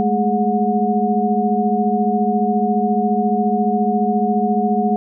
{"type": "tone cluster", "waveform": "sine", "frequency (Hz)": [205.2, 219.6, 417.4, 728], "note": ["G#3", "A3", "G#4", "F#5"], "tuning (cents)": [-21, -3, 9, -28], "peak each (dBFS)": [-19, -20, -22, -19], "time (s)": [0, 4.96], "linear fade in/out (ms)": 0, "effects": []}